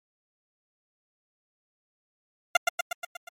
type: tone with echo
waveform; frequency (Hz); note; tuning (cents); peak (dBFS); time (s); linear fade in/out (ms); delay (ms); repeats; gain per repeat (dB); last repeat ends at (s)
15% pulse; 698.5; F5; 0; -9; 2.55-2.57; 5; 120; 6; -4; 3.29
effects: MP3 64 kbps